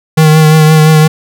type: tone with vibrato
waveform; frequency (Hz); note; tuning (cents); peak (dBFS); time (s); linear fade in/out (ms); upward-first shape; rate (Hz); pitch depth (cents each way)
square; 155.9; D#3; +4; -3; 0.17-1.08; 10; triangle; 5.8; 30
effects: none